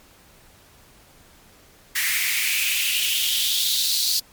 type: noise with high-pass filter sweep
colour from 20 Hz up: white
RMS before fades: -22 dBFS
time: 1.95-4.2 s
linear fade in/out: 10 ms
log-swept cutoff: 1900 to 4500 Hz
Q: 5.1
effects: pink hiss -52 dBFS RMS until 4.32 s + MP3 96 kbps